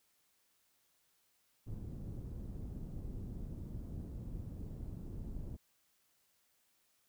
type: low-pass noise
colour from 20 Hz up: pink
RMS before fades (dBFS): -44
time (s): 1.66-5.57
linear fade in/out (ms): 20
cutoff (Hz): 220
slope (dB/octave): 12
effects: white hiss -75 dBFS RMS until 7.08 s